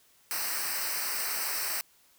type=noise with comb filter; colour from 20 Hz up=white; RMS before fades=-32 dBFS; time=0.31-1.81 s; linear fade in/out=0 ms; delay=0.29 ms; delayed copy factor=-0.85; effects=white hiss -63 dBFS RMS until 2.18 s